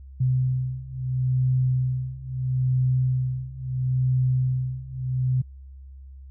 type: beating tone pair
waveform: sine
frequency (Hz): 128 / 128.75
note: C3 / C3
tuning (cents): -38 / -28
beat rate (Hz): 0.75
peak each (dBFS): -25 / -23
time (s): 0.2-5.42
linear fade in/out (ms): 10
effects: added 67 Hz sine -40 dBFS peak until 6.3 s